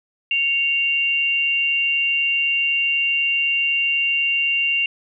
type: tone pair together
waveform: sine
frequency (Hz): 2209 / 2776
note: C#7 / F7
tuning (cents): -7 / -11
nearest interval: major third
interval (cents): 396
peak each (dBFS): -28 / -17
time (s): 0.31-4.86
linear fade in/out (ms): 2
effects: none